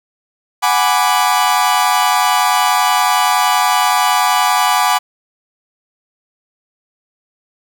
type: chord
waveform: 40% pulse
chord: G# half-diminished seventh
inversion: third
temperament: equal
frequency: 740 / 830.6 / 987.8 / 1174.7 Hz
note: F#5 / G#5 / B5 / D6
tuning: 0 / 0 / 0 / 0 cents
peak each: -16 dBFS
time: 0.62-4.99 s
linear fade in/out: 20 ms
effects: none